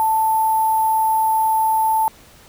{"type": "tone with sample-and-hold", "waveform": "sine", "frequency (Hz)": 882, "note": "A5", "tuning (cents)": 4, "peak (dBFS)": -14, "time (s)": [0, 2.08], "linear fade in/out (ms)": 0, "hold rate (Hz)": 11025, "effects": ["pink hiss -47 dBFS RMS until 2.48 s"]}